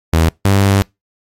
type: tone pair in turn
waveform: sawtooth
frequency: 81.4 / 98.68 Hz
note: E2 / G2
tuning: -21 / +12 cents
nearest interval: minor third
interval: 333 cents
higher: second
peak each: -5 dBFS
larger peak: neither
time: 0.13-0.29 / 0.45-0.82 s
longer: second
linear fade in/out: 0 ms
effects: noise-tail reverb RT60 0.2 s tail -25 dB re dry + MP3 64 kbps